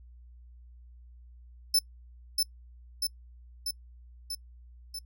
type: tone with echo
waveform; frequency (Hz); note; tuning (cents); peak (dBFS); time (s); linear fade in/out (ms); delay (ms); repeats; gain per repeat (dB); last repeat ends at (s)
sawtooth; 5274; E8; 0; -18; 1.74-1.79; 5; 640; 5; -3; 4.99
effects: noise-tail reverb RT60 0.1 s tail -25 dB re dry + added 60 Hz sine -49 dBFS peak until 5.05 s